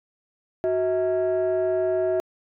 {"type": "tone pair together", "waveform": "sine", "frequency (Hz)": [370, 643.2], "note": ["F#4", "E5"], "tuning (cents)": [0, -43], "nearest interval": "minor seventh", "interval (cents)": 957, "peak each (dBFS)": -21, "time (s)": [0.64, 2.2], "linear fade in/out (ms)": 0, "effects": ["tanh soft clip ceiling -17 dBFS"]}